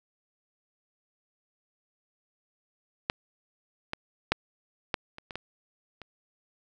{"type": "clicks", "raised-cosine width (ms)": 0.3, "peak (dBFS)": [-9, -15, -6, -10, -26, -23, -18, -27], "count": 8, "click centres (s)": [3.099, 3.934, 4.32, 4.942, 5.184, 5.308, 5.356, 6.017], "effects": []}